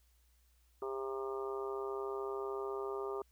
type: harmonic tone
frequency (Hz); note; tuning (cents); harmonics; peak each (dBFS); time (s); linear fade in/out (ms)
133.7; C3; +38; 3 / 4 / 5 / 6 / 7 / 8 / 9; -38 / -50 / -49 / -52 / -49 / -52 / -46; 0.82-3.22; 2
effects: added 60 Hz sine -67 dBFS peak until 3.31 s + white hiss -75 dBFS RMS until 3.31 s